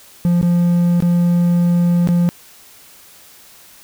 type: tone with dropouts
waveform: triangle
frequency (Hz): 173.9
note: F3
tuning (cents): -7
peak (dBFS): -9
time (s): 0.25-2.29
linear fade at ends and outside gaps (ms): 0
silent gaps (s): 0.414-0.428 / 1.004-1.024 / 2.074-2.088
effects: white hiss -44 dBFS RMS until 3.83 s